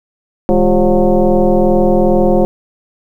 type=tone with frequency modulation; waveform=sine; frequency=164.81 Hz; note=E3; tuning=in tune; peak=-7 dBFS; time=0.49-2.45 s; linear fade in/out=0 ms; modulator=186 Hz; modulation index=2.7; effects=8-bit